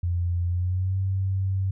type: tone with pitch glide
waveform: sine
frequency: 87.31 to 95.76 Hz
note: F2 to G2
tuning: 0 to -40 cents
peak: -22 dBFS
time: 0.03-1.71 s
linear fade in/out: 5 ms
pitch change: +160 cents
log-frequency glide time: 0.47-0.98 s
effects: none